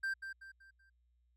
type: tone with echo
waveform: triangle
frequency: 1574 Hz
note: G6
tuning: 7 cents sharp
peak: -32 dBFS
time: 0.03-0.14 s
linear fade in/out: 10 ms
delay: 190 ms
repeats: 4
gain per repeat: -8 dB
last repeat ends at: 0.9 s
effects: added 60 Hz sine -70 dBFS peak until 1.36 s